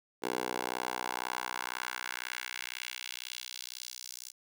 10% pulse tone with high-pass filter sweep, 62 Hz, B1, 7 cents sharp, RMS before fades -39 dBFS, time 0.22-4.32 s, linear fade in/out 20 ms, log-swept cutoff 450 to 6100 Hz, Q 1.5, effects none

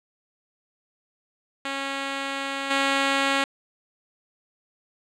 5% pulse tone with level steps, 274.5 Hz, C#4, 17 cents flat, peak -16 / -9 dBFS, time 1.65-3.44 s, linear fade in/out 2 ms, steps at 2.7 s, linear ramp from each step 10 ms, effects low-pass 6000 Hz 12 dB/octave

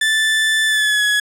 30% pulse tone with pitch glide, 1759 to 1684.4 Hz, A6 to G#6, -1 to +24 cents, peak -11 dBFS, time 0.01-1.2 s, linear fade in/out 5 ms, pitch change -75 cents, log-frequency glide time 0.66-1.03 s, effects low-pass 11000 Hz 12 dB/octave

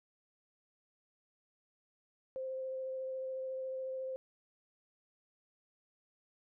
sine tone with vibrato, 523.3 Hz, C5, in tune, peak -37 dBFS, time 2.36-4.16 s, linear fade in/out 0 ms, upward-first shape sine, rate 14 Hz, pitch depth 10 cents each way, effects none

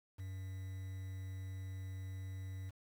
triangle tone with quantisation, 94.7 Hz, F#2, 41 cents sharp, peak -40 dBFS, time 0.18-2.71 s, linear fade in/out 20 ms, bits 10, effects none

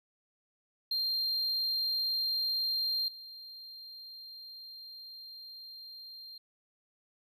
triangle tone with level steps, 4186 Hz, C8, in tune, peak -28 / -44 dBFS, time 0.91-6.38 s, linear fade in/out 5 ms, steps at 3.08 s, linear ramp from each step 2 ms, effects none

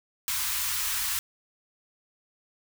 white band-stop noise, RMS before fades -29 dBFS, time 0.28-1.19 s, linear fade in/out 0 ms, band 110 to 940 Hz, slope 48 dB/octave, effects none

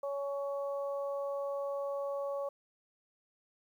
harmonic tone, 280 Hz, C#4, 18 cents sharp, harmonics 2 / 3 / 4, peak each -34 / -47 / -44 dBFS, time 0.03-2.49 s, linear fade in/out 5 ms, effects 11-bit

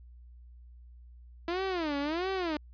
sawtooth tone with vibrato, 329.6 Hz, E4, in tune, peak -26 dBFS, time 1.48-2.57 s, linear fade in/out 2 ms, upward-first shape sine, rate 1.5 Hz, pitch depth 270 cents each way, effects added 60 Hz sine -49 dBFS peak until 2.73 s + resampled to 11025 Hz

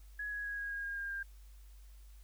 sine tone with pitch steps, 1678 / 1666.4 / 1654.9 / 1643.5 / 1632.1 / 1620.8 / 1609.6 / 1598.5 Hz, G#6 / G#6 / G#6 / G#6 / G#6 / G#6 / G6 / G6, +17 / +5 / -7 / -19 / -31 / -43 / +45 / +33 cents, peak -37 dBFS, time 0.19-1.23 s, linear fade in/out 5 ms, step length 130 ms, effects added 50 Hz sine -52 dBFS peak until 2.23 s + white hiss -68 dBFS RMS until 2.23 s

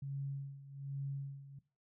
sine tone with tremolo, 138.59 Hz, C#3, in tune, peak -36 dBFS, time 0.02-1.59 s, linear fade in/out 5 ms, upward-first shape sine, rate 1.2 Hz, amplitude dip 80%, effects noise-tail reverb RT60 0.3 s tail -18 dB re dry

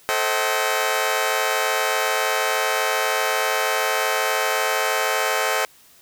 15% pulse chord, A diminished seventh, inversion none, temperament just, 440 / 528 / 633.6 / 760.3 Hz, A4 / C5 / Eb5 / Gb5, 0 / +16 / +31 / +47 cents, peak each -19 dBFS, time 0.09-5.65 s, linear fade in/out 0 ms, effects white hiss -52 dBFS RMS until 6.01 s

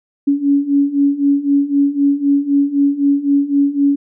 sine beating tone pair, 279.8 / 283.7 Hz, C#4 / C#4, +16 / +40 cents, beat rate 3.9 Hz, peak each -16 / -13 dBFS, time 0.27-3.96 s, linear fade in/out 10 ms, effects none

